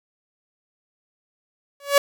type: tone with exponential growth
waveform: sawtooth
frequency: 566 Hz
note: C#5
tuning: 36 cents sharp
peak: -6 dBFS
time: 1.8-1.98 s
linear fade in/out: 2 ms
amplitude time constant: 38 ms
effects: none